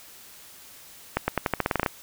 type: accelerating click train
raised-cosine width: 0.5 ms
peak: -7 dBFS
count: 12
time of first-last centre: 1.17-1.862 s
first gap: 110 ms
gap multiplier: 0.88
effects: white hiss -48 dBFS RMS until 2.02 s